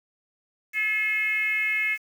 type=tone with frequency modulation; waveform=sine; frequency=2154 Hz; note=C7; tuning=50 cents sharp; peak=-22 dBFS; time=0.73-1.98 s; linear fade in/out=50 ms; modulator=435 Hz; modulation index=0.71; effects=8-bit